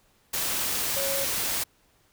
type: tone in noise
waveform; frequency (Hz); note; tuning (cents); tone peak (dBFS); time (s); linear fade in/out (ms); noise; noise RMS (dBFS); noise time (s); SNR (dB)
sine; 550; C#5; -14; -30; 0.96-1.25; 10; white; -28; 0.33-1.64; -5
effects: pink hiss -64 dBFS RMS until 2.12 s